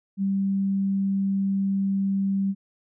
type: tone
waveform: sine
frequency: 195.5 Hz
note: G3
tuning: 4 cents flat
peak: -21 dBFS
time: 0.17-2.55 s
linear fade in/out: 50 ms
effects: none